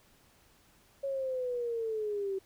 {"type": "linear sweep", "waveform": "sine", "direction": "down", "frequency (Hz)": [554.4, 380.8], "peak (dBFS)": -31, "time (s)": [1.03, 2.39], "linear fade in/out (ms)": 10, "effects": ["pink hiss -64 dBFS RMS until 2.45 s"]}